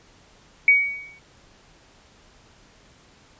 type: tone with exponential decay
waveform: sine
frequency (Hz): 2252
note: C#7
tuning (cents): +27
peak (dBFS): -9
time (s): 0.68-1.19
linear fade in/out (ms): 2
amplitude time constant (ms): 110
effects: pink hiss -54 dBFS RMS until 3.39 s + resampled to 16000 Hz